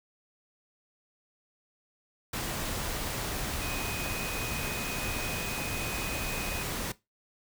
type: tone in noise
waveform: sine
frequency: 2502 Hz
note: D#7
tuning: 9 cents sharp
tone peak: -39 dBFS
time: 3.61-6.63 s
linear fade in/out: 5 ms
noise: pink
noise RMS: -34 dBFS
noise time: 2.33-6.92 s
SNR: -8 dB
effects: noise-tail reverb RT60 0.2 s tail -18 dB re dry